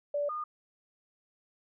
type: tone pair in turn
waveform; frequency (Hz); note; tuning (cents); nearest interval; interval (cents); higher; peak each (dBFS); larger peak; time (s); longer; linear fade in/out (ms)
sine; 580 / 1220.8; D5 / D#6; -22 / -33; octave + minor second; 1289; second; -28 / -33; first; 0.14-0.29 / 0.29-0.44; neither; 5
effects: none